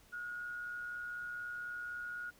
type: tone with amplitude modulation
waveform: sine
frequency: 1441 Hz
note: F#6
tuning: 46 cents flat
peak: -38 dBFS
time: 0.12-2.31 s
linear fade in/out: 20 ms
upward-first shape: sine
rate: 124 Hz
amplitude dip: 40%
effects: pink hiss -64 dBFS RMS until 2.39 s